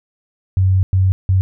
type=tone bursts at uneven times; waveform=sine; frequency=94.3 Hz; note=F#2; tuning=33 cents sharp; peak=-10 dBFS; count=3; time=0.57-0.83 / 0.93-1.12 / 1.29-1.41 s; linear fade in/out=0 ms; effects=none